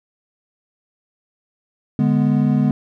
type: chord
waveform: triangle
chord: G# diminished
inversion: second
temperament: equal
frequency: 146.83 / 207.7 / 246.9 Hz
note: D3 / G#3 / B3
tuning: 0 / 0 / 0 cents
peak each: -16 dBFS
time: 1.99-2.71 s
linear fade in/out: 2 ms
effects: none